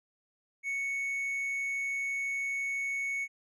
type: tone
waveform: triangle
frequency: 2217 Hz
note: C#7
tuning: in tune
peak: -29 dBFS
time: 0.63-3.28 s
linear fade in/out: 50 ms
effects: resampled to 32000 Hz